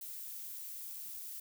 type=noise; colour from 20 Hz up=violet; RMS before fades=-45 dBFS; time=0.01-1.4 s; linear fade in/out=5 ms; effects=none